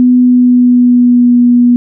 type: tone with pitch glide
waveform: sine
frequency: 248.8 to 242.8 Hz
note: B3 to B3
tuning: +13 to -29 cents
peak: -3 dBFS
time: 0-1.76 s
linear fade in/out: 0 ms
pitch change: -42 cents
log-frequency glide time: 0.19-1.38 s
effects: none